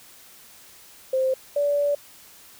sine tone pair in turn, 523.3 / 576.9 Hz, C5 / D5, 0 / -31 cents, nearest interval major second, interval 169 cents, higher second, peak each -19 dBFS, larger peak neither, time 1.13-1.34 / 1.56-1.95 s, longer second, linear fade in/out 5 ms, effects white hiss -49 dBFS RMS until 2.59 s

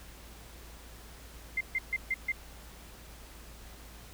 sine tone bursts, 2091 Hz, C7, 2 cents flat, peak -27 dBFS, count 5, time 1.57-2.32 s, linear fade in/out 5 ms, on 38 ms, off 140 ms, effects added 56 Hz sine -50 dBFS peak until 4.13 s + pink hiss -52 dBFS RMS until 4.13 s

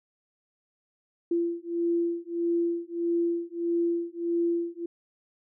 sine beating tone pair, 340 / 341.6 Hz, F4 / F4, -46 / -38 cents, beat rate 1.6 Hz, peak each -28 dBFS, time 1.31-4.86 s, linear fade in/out 5 ms, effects none

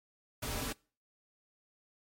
pink noise with comb filter, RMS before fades -37 dBFS, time 0.42-0.73 s, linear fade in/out 10 ms, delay 5.7 ms, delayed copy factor -0.55, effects noise-tail reverb RT60 0.4 s tail -25 dB re dry + MP3 64 kbps

